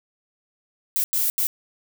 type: noise bursts at uneven times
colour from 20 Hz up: violet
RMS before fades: -22 dBFS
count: 3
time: 0.96-1.04 / 1.13-1.3 / 1.38-1.47 s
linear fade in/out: 0 ms
effects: none